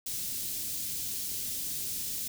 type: band-stop noise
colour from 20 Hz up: white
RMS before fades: -35 dBFS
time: 0.06-2.28 s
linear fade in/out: 5 ms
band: 260 to 4200 Hz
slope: 12 dB/octave
effects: none